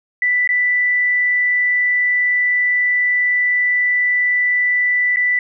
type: tone with dropouts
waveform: sine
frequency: 1979 Hz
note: B6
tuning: 3 cents sharp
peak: -13 dBFS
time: 0.22-5.39 s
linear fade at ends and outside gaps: 2 ms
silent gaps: 0.475-0.49 / 5.161-5.169 s
effects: none